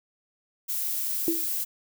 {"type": "noise", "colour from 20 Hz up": "violet", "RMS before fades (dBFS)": -29, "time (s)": [0.68, 1.65], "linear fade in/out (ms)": 20}
{"type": "tone with exponential decay", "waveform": "sine", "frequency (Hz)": 330.7, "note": "E4", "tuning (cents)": 6, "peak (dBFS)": -19, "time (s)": [1.28, 1.48], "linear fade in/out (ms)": 1, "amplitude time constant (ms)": 42}
{"effects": []}